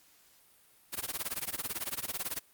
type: noise with tremolo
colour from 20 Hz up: white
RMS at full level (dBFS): -33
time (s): 0.92-2.4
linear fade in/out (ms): 20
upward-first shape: sine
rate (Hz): 18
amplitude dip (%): 95
effects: white hiss -63 dBFS RMS until 2.53 s + Opus 48 kbps